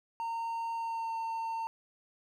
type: tone with pitch glide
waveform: triangle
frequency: 918 to 906.9 Hz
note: A#5 to A#5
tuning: -27 to -48 cents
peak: -31 dBFS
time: 0.2-1.67 s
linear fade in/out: 0 ms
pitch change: -21 cents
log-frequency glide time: 0.76-1.14 s
effects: none